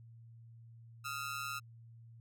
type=ring-modulated tone; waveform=sawtooth; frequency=1320 Hz; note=E6; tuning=2 cents sharp; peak=-32 dBFS; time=1.04-1.6 s; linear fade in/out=20 ms; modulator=69.7 Hz; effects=added 115 Hz sine -53 dBFS peak until 2.2 s